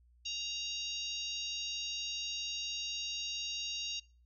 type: harmonic tone with a mistuned harmonic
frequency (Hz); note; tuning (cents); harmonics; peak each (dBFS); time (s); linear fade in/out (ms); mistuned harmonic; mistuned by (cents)
932.3; A#5; 0; 3 / 4 / 5 / 6 / 7; -40 / -42 / -44 / -46 / -47; 0.25-4; 10; 4; +24
effects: noise-tail reverb RT60 0.4 s tail -23 dB re dry + added 60 Hz sine -62 dBFS peak until 4.25 s